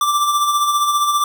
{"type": "tone with tremolo", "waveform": "square", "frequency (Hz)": 1174.7, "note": "D6", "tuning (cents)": 0, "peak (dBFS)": -13, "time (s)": [0.01, 1.24], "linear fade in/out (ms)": 2, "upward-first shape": "sine", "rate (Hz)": 15, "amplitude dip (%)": 45, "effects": []}